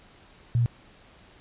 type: tone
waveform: sine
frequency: 118.8 Hz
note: A#2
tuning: 33 cents sharp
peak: -19 dBFS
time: 0.55-0.66 s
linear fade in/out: 0 ms
effects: pink hiss -54 dBFS RMS until 1.4 s + resampled to 8000 Hz